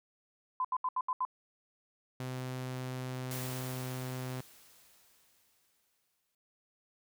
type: tone bursts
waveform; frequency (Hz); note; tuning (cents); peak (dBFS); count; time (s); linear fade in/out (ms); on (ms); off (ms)
sine; 1017; C6; -50; -29; 6; 0.6-1.251; 2; 46; 75
type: tone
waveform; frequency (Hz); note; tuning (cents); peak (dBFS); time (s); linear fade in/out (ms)
sawtooth; 128.2; C3; -35; -33; 2.2-4.41; 2
type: noise with exponential decay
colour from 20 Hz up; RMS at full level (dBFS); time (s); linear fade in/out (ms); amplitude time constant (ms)
white; -42; 3.31-6.35; 2; 660
effects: none